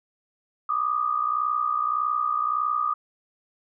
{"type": "tone pair together", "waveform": "sine", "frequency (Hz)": [1177, 1238.7], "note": ["D6", "D#6"], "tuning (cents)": [3, -8], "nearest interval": "minor second", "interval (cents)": 89, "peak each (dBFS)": [-26, -24], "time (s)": [0.69, 2.94], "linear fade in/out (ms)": 5, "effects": []}